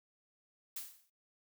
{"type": "noise with exponential decay", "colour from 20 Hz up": "blue", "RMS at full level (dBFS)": -39, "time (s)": [0.76, 1.1], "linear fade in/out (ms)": 5, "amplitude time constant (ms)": 73, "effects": ["noise-tail reverb RT60 0.1 s tail -20 dB re dry"]}